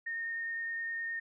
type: tone with vibrato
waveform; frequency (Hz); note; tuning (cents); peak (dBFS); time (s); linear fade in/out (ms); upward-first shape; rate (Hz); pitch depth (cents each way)
sine; 1837; A#6; -26; -34; 0.06-1.2; 10; sine; 9.7; 8
effects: none